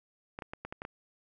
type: clicks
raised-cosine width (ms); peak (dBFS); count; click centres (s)
0.5; -24; 7; 0.389 / 0.422 / 0.535 / 0.65 / 0.725 / 0.819 / 0.851
effects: none